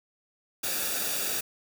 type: noise with comb filter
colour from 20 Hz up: white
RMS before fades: -30 dBFS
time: 0.63-1.41 s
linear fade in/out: 10 ms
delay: 0.96 ms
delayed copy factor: -0.65
effects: none